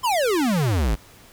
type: exponential sweep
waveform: square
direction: down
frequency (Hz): 1070 to 46.42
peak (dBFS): -19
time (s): 0.03-0.96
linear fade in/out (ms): 20
effects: pink hiss -49 dBFS RMS until 1.32 s